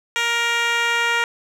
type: tone with band-pass filter sweep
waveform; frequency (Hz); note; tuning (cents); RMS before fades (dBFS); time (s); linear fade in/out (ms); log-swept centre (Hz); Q
10% pulse; 469.2; A#4; +11; -20; 0.16-1.24; 0; 3000 to 1800; 0.74
effects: none